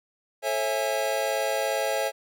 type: chord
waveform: square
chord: A major seventh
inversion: none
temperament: equal with one note detuned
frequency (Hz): 440 / 542.3 / 659.3 / 830.6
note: A4 / C#5 / E5 / G#5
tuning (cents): 0 / -38 / 0 / 0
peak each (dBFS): -34 / -29 / -30 / -32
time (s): 0.42-2.12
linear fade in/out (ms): 50
effects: none